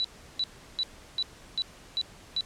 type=tone bursts; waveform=sine; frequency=3951 Hz; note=B7; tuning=in tune; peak=-25 dBFS; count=7; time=0-2.408 s; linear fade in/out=0 ms; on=44 ms; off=350 ms; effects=pink hiss -51 dBFS RMS until 2.45 s + low-pass 9000 Hz 12 dB/octave